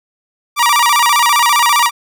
sawtooth tone with vibrato, 1056 Hz, C6, 16 cents sharp, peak -5 dBFS, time 0.56-1.91 s, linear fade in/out 50 ms, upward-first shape square, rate 15 Hz, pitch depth 180 cents each way, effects none

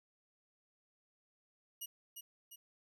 5% pulse tone with echo, 2900 Hz, F#7, 35 cents flat, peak -33 dBFS, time 1.81-1.86 s, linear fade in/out 10 ms, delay 350 ms, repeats 2, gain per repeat -5 dB, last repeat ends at 2.56 s, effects none

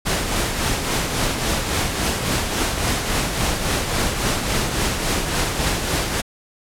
pink noise with tremolo, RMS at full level -19 dBFS, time 0.05-6.22 s, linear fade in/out 20 ms, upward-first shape triangle, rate 3.6 Hz, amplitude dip 50%, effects low-pass 11000 Hz 12 dB/octave

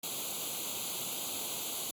white noise with comb filter, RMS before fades -37 dBFS, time 0.03-1.91 s, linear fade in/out 5 ms, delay 0.28 ms, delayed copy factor +0.85, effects high-pass 150 Hz 12 dB/octave + AAC 64 kbps

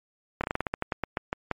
slowing click train, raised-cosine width 0.5 ms, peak -12 dBFS, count 14, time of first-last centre 0.41-1.513 s, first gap 28 ms, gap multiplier 1.17, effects MP3 64 kbps

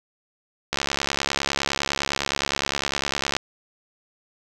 click train, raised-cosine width 0.2 ms, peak -5 dBFS, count 185, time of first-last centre 0.73-3.366 s, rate 69.8 Hz, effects none

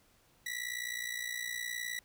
sawtooth ring-modulated tone, 1951 Hz, B6, 22 cents flat, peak -30 dBFS, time 0.46-1.99 s, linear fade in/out 0 ms, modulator 29.7 Hz, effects pink hiss -67 dBFS RMS until 2.04 s

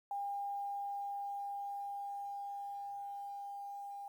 sine tone with level ramp, 804 Hz, G5, 44 cents sharp, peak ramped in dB -36 to -43 dBFS, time 0.11-4.08 s, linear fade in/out 2 ms, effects 11-bit

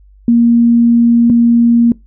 sine tone pair in turn, 235 / 235 Hz, A#3 / A#3, +14 / +14 cents, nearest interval unison, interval 0 cents, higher neither, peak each -5 dBFS, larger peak neither, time 0.28-1.3 / 1.3-1.92 s, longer first, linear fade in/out 2 ms, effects noise-tail reverb RT60 0.2 s tail -22 dB re dry + added 49 Hz sine -40 dBFS peak until 2.06 s

